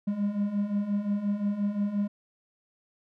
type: beating tone pair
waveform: triangle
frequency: 200 / 205.7 Hz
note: G3 / G#3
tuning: +35 / -16 cents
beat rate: 5.7 Hz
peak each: -30 / -25 dBFS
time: 0.07-2.08 s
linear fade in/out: 10 ms
effects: none